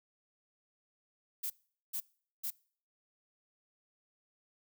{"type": "noise bursts", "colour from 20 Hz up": "violet", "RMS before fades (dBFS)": -37, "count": 3, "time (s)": [1.43, 2.506], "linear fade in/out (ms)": 10, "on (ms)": 72, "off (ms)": 430, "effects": ["noise-tail reverb RT60 0.5 s tail -24 dB re dry"]}